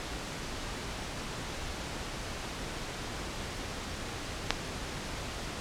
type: click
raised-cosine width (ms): 0.2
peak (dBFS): -6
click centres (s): 4.506
effects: pink hiss -38 dBFS RMS until 5.6 s + low-pass 7000 Hz 12 dB/octave